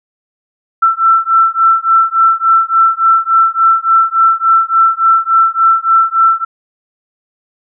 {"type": "beating tone pair", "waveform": "sine", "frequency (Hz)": [1336, 1339.5], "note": ["E6", "E6"], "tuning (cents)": [23, 27], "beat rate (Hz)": 3.5, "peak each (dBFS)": -10, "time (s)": [0.82, 6.45], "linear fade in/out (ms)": 10, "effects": []}